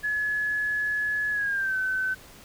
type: tone with pitch glide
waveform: sine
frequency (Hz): 1700 to 1523.3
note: G#6 to F#6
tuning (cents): +40 to +50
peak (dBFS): -24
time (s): 0.03-2.15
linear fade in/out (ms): 20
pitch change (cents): -190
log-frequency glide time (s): 1.31-1.77
effects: pink hiss -49 dBFS RMS until 2.44 s